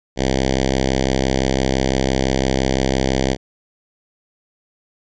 5% pulse tone with notch filter, 65.9 Hz, C2, 13 cents sharp, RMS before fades -18 dBFS, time 0.16-3.37 s, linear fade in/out 50 ms, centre 1200 Hz, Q 0.87, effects resampled to 16000 Hz

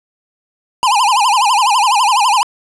square tone with vibrato, 916 Hz, A#5, 31 cents flat, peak -10 dBFS, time 0.83-2.43 s, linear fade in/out 0 ms, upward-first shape sine, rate 12 Hz, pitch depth 230 cents each way, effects resampled to 24000 Hz + 8-bit

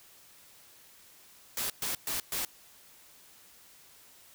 white noise bursts, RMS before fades -33 dBFS, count 4, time 1.57-2.45 s, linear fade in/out 2 ms, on 130 ms, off 120 ms, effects white hiss -57 dBFS RMS until 4.34 s

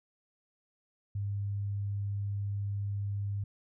sine tone, 100.8 Hz, G2, 49 cents sharp, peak -31 dBFS, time 1.15-3.44 s, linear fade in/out 5 ms, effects none

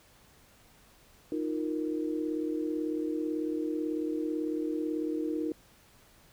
sine chord, Eb suspended second, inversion none, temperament equal, 311.1 / 349.2 / 466.2 Hz, Eb4 / F4 / Bb4, 0 / 0 / 0 cents, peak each -31 / -36 / -37 dBFS, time 1.32-5.52 s, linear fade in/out 2 ms, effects pink hiss -60 dBFS RMS until 6.32 s

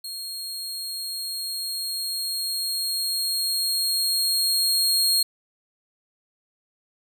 sawtooth tone with level ramp, 4258 Hz, C8, 30 cents sharp, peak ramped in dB -29 to -15 dBFS, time 0.04-5.23 s, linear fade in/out 5 ms, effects none

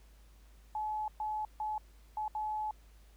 sine tone bursts at uneven times, 856 Hz, A5, 48 cents flat, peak -33 dBFS, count 5, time 0.75-1.08 / 1.2-1.45 / 1.6-1.78 / 2.17-2.28 / 2.35-2.71 s, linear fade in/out 2 ms, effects added 52 Hz sine -56 dBFS peak until 3.16 s + pink hiss -67 dBFS RMS until 3.16 s

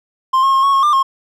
triangle tone with pitch steps, 1049 / 1080 / 1072 / 1106 / 1086 / 1194 / 1076 Hz, C6 / C#6 / C6 / C#6 / C#6 / D6 / C6, +4 / -45 / +42 / -4 / -36 / +28 / +48 cents, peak -8 dBFS, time 0.33-1.03 s, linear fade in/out 10 ms, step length 100 ms, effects none

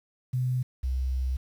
sine tone pair in turn, 126.6 / 64.48 Hz, B2 / C2, +43 / -25 cents, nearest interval octave, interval 1168 cents, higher first, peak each -24 / -25 dBFS, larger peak first, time 0.33-0.63 / 0.83-1.37 s, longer second, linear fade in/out 10 ms, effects 9-bit

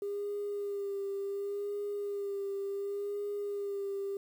sine tone with vibrato, 402.5 Hz, G4, 46 cents sharp, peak -32 dBFS, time 0.02-4.17 s, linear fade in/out 2 ms, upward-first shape sine, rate 0.69 Hz, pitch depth 29 cents each way, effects tanh soft clip ceiling -30 dBFS + 10-bit

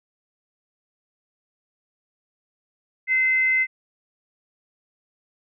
sine tone with frequency modulation, 2062 Hz, C7, 26 cents flat, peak -17 dBFS, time 3.07-3.67 s, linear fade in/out 50 ms, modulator 533 Hz, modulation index 0.23, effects none

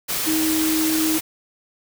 sine tone in noise, 316.3 Hz, D#4, 29 cents sharp, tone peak -19 dBFS, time 0.26-1.19 s, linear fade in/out 20 ms, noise white, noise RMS -24 dBFS, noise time 0.08-1.21 s, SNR +2 dB, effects none

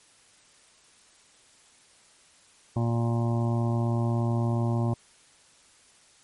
harmonic tone, 117 Hz, A#2, 7 cents sharp, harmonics 1 / 2 / 3 / 5 / 6 / 7 / 8 / 9, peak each -24 / -30 / -34 / -38 / -40 / -41 / -42 / -43 dBFS, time 2.76-4.94 s, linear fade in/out 5 ms, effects white hiss -58 dBFS RMS until 6.23 s + MP3 48 kbps

